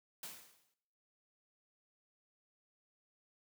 white noise with exponential decay, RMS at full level -44 dBFS, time 0.23-0.74 s, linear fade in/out 2 ms, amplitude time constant 110 ms, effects noise-tail reverb RT60 0.8 s tail -19 dB re dry + high-pass 100 Hz 12 dB/octave

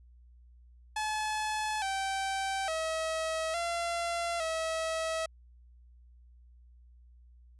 sawtooth tone with pitch steps, 858 / 776 / 642 / 684 / 646 Hz, A5 / G5 / E5 / F5 / E5, -44 / -18 / -46 / -36 / -35 cents, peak -27 dBFS, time 0.96-5.26 s, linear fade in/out 5 ms, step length 860 ms, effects added 60 Hz sine -54 dBFS peak until 7.59 s + resampled to 24000 Hz

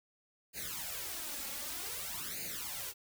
white noise with flanger, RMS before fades -41 dBFS, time 0.53-2.94 s, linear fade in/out 50 ms, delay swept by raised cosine 0.44 to 3.64 ms, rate 0.53 Hz, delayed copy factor +0.9, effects none

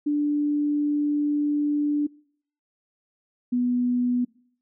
sine tone pair in turn, 293.7 / 246 Hz, D4 / B3, 0 / -7 cents, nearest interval minor third, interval 307 cents, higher first, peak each -20 dBFS, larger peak neither, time 0.06-2.07 / 3.52-4.25 s, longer first, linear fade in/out 10 ms, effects noise-tail reverb RT60 0.6 s tail -24 dB re dry

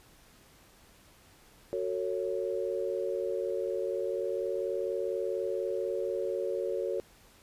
sine chord, F# minor, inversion none, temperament equal with one note detuned, 370 / 450.3 / 554.4 Hz, F#4 / A4 / C#5, 0 / +40 / 0 cents, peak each -34 dBFS, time 1.73-7 s, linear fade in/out 0 ms, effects pink hiss -59 dBFS RMS until 7.42 s + resampled to 32000 Hz

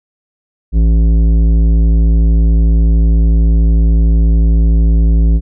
triangle tone with tanh clipping, 55.4 Hz, A1, 13 cents sharp, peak -8 dBFS, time 0.72-5.41 s, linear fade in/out 50 ms, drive 16 dB, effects none

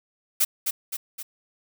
blue noise with echo, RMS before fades -20 dBFS, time 0.4-0.45 s, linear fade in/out 10 ms, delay 260 ms, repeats 3, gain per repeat -5 dB, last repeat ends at 1.23 s, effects none

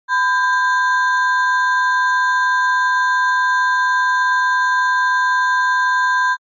triangle ring-modulated tone, 1300 Hz, E6, 24 cents flat, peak -8 dBFS, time 0.08-6.37 s, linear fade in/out 50 ms, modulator 293 Hz, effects MP3 32 kbps

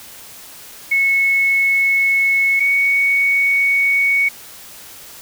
sine tone pair in turn, 2197 / 2228 Hz, C#7 / C#7, -16 / +8 cents, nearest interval unison, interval 24 cents, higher second, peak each -12 dBFS, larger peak neither, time 0.91-2.6 / 2.6-4.29 s, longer neither, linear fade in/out 10 ms, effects white hiss -38 dBFS RMS until 5.21 s

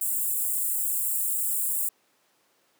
white high-pass noise, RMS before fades -27 dBFS, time 0.01-1.89 s, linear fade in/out 5 ms, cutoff 7400 Hz, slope 96 dB/octave, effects pink hiss -66 dBFS RMS until 2.79 s + high-pass 300 Hz 12 dB/octave

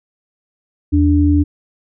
sine tone pair together, 81.9 / 292.2 Hz, E2 / D4, -11 / -9 cents, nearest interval octave + minor seventh, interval 2202 cents, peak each -12 dBFS, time 0.92-1.44 s, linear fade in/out 20 ms, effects none

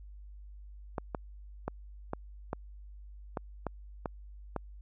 clicks, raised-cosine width 1 ms, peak -19 dBFS, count 9, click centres 0.982 / 1.148 / 1.68 / 2.134 / 2.531 / 3.372 / 3.667 / 4.058 / 4.563 s, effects added 50 Hz sine -46 dBFS peak until 4.81 s

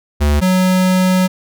square tone pair in turn, 73.42 / 185.01 Hz, D2 / F#3, 0 / 0 cents, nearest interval octave + major third, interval 1600 cents, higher second, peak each -11 dBFS, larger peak neither, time 0.2-0.41 / 0.41-1.28 s, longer second, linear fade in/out 20 ms, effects none

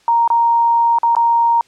sine tone with dropouts, 932.3 Hz, A#5, in tune, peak -10 dBFS, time 0.08-1.61 s, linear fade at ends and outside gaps 1 ms, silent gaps 0.277-0.302 / 0.986-1.032 / 1.151-1.166 s, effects white hiss -53 dBFS RMS until 1.67 s + low-pass 6000 Hz 12 dB/octave

